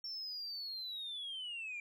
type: linear sweep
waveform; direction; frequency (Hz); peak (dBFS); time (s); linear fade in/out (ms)
sine; down; 5450 to 2349; -39; 0.04-1.8; 2
effects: tanh soft clip ceiling -38 dBFS